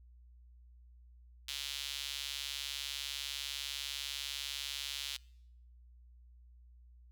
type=tone with high-pass filter; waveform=sawtooth; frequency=140 Hz; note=C#3; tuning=18 cents sharp; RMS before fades=-41 dBFS; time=1.48-5.17 s; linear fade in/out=5 ms; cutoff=3400 Hz; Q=2.3; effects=noise-tail reverb RT60 0.8 s tail -25 dB re dry + added 60 Hz sine -56 dBFS peak until 7.11 s